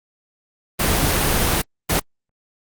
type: noise bursts at uneven times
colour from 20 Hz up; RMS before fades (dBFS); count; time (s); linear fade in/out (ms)
pink; -18; 2; 0.79-1.62 / 1.89-2; 10
effects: Opus 24 kbps